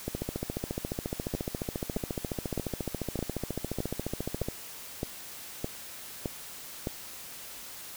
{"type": "two click trains", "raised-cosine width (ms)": 2, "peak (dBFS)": [-18, -17], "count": [64, 10], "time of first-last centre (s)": [[0.08, 4.486], [1.35, 6.871]], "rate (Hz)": [14.3, 1.63], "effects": ["white hiss -44 dBFS RMS until 7.96 s"]}